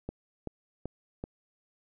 click train, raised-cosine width 2 ms, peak -22 dBFS, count 4, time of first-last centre 0.09-1.239 s, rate 2.61 Hz, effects none

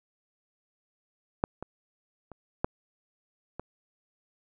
clicks, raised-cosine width 1 ms, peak -10 / -23 / -30 / -11 / -22 dBFS, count 5, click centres 1.439 / 1.626 / 2.317 / 2.645 / 3.596 s, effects none

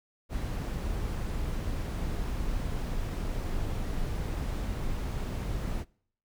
brown noise, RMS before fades -32 dBFS, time 0.29-5.85 s, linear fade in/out 50 ms, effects noise-tail reverb RT60 0.6 s tail -25 dB re dry

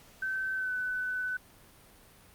sine tone with pitch glide, 1538 to 1502.9 Hz, G6 to F#6, -33 to +27 cents, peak -30 dBFS, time 0.22-1.37 s, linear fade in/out 5 ms, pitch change -40 cents, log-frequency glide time 0.55-0.72 s, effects pink hiss -57 dBFS RMS until 2.34 s + Opus 48 kbps

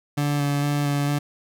30% pulse tone with vibrato, 144.2 Hz, D3, 31 cents flat, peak -18 dBFS, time 0.17-1.19 s, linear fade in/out 10 ms, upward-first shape square, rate 2.2 Hz, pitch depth 12 cents each way, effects none

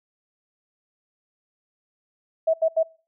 sine tone bursts, 647 Hz, E5, 32 cents flat, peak -16 dBFS, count 3, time 2.47-2.832 s, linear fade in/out 10 ms, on 68 ms, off 79 ms, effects noise-tail reverb RT60 0.4 s tail -24 dB re dry

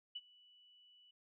sine tone with ADSR envelope, 2960 Hz, F#7, in tune, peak -40 dBFS, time 0.15-1.11 s, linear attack 10 ms, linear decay 40 ms, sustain -23 dB, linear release 5 ms, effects none

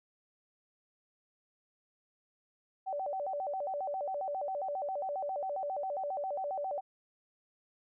sine tone with vibrato, 666 Hz, E5, 18 cents sharp, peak -33 dBFS, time 2.86-6.81 s, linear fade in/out 20 ms, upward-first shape square, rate 7.4 Hz, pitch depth 240 cents each way, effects none

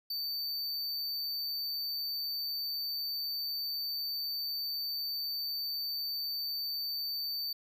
square tone, 4574 Hz, D8, 47 cents flat, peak -34 dBFS, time 0.1-7.53 s, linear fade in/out 5 ms, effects none

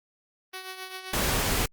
5% pulse tone with tremolo, 375.1 Hz, F#4, 24 cents sharp, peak -23 dBFS, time 0.53-1.38 s, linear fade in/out 10 ms, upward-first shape triangle, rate 7.6 Hz, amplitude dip 65%
pink noise, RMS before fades -26 dBFS, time 1.13-1.66 s, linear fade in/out 5 ms
effects Opus 32 kbps

